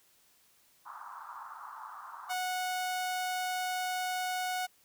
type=band-pass noise; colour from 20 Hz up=white; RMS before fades=-46 dBFS; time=0.85-2.34 s; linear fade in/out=20 ms; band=870 to 1300 Hz; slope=48 dB/octave
type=tone; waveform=sawtooth; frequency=735 Hz; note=F#5; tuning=12 cents flat; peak=-28 dBFS; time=2.29-4.67 s; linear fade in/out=20 ms
effects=white hiss -66 dBFS RMS until 4.84 s

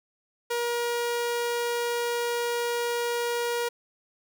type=tone; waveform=sawtooth; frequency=475.9 Hz; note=A#4; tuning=36 cents sharp; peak=-22 dBFS; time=0.5-3.69 s; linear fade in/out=10 ms; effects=none

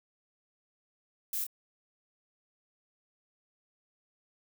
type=noise with echo; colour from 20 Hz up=violet; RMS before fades=-34 dBFS; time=1.33-1.44 s; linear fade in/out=2 ms; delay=27 ms; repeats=1; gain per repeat=-6 dB; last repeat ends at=1.467 s; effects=none

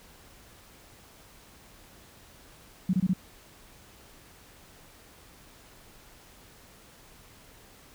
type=tone bursts; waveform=sine; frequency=185 Hz; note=F#3; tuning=in tune; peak=-21 dBFS; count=4; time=2.89-3.135 s; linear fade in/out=5 ms; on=44 ms; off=23 ms; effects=pink hiss -54 dBFS RMS until 7.94 s

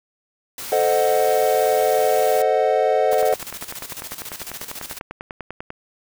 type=noise; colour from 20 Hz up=white; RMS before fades=-32 dBFS; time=0.58-2.42 s; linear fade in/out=2 ms
type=chord; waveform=triangle; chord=A diminished seventh; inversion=none; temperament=equal; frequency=440 / 523.3 / 622.3 / 740 Hz; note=A4 / C5 / Eb5 / Gb5; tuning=0 / 0 / 0 / 0 cents; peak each=-19 / -19 / -19 / -19 dBFS; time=0.72-3.34 s; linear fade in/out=2 ms
type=noise with tremolo; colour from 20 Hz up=white; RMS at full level=-32 dBFS; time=3.11-4.99 s; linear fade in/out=10 ms; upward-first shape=square; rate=14 Hz; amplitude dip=65%
type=click train; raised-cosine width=0.5 ms; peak=-16 dBFS; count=27; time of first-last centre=3.13-5.704 s; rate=10.1 Hz
effects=none

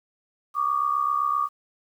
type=tone pair together; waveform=sine; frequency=1139 / 1206.7 Hz; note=C#6 / D6; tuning=+47 / +47 cents; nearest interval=minor second; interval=100 cents; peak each=-24 dBFS; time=0.54-1.49 s; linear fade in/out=50 ms; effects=9-bit

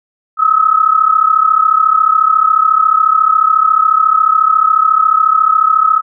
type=tone pair together; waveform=sine; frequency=1265.9 / 1300 Hz; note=D#6 / E6; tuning=+30 / -24 cents; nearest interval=unison; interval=46 cents; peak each=-10 dBFS; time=0.37-6.02 s; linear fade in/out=50 ms; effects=none

